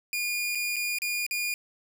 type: tone with dropouts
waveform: sawtooth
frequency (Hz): 2430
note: D#7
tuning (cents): -42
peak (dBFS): -24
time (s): 0.13-1.54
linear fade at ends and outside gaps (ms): 1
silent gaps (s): 0.55-0.554 / 0.76-0.765 / 0.986-1.019 / 1.265-1.31
effects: none